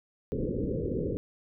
white low-pass noise, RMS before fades -31 dBFS, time 0.32-1.17 s, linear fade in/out 0 ms, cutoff 520 Hz, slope 96 dB/octave, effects none

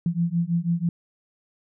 sine beating tone pair, 167.3 / 173.4 Hz, E3 / F3, +26 / -12 cents, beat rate 6.1 Hz, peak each -24 dBFS, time 0.06-0.89 s, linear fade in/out 2 ms, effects none

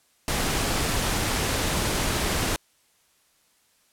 pink noise, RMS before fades -25 dBFS, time 0.28-2.56 s, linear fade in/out 0 ms, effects white hiss -64 dBFS RMS until 3.92 s + low-pass 12000 Hz 12 dB/octave

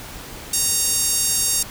5% pulse tone with high-pass filter, 928 Hz, A#5, 8 cents flat, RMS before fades -20 dBFS, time 0.53-1.63 s, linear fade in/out 5 ms, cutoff 6000 Hz, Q 0.93, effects pink hiss -36 dBFS RMS until 1.7 s

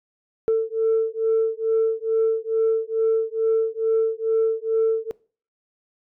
sine beating tone pair, 445.7 / 448 Hz, A4 / A4, +22 / +31 cents, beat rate 2.3 Hz, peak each -20 dBFS, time 0.48-5.11 s, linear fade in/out 0 ms, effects noise-tail reverb RT60 0.4 s tail -22 dB re dry + tanh soft clip ceiling -13 dBFS

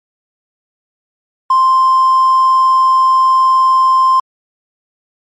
triangle tone with hard clipping, 1046.5 Hz, C6, in tune, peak -7 dBFS, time 1.5-4.2 s, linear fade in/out 5 ms, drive 4 dB, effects MP3 48 kbps

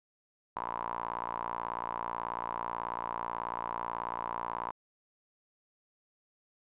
sawtooth tone with band-pass filter, 58.27 Hz, A#1, in tune, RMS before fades -37 dBFS, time 0.56-4.71 s, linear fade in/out 0 ms, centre 990 Hz, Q 7.4, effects resampled to 8000 Hz

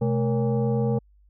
sine tone with frequency modulation, 126.9 Hz, B2, 47 cents sharp, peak -20 dBFS, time 0.01-0.99 s, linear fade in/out 10 ms, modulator 342 Hz, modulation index 1.2, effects added 50 Hz sine -54 dBFS peak until 1.29 s

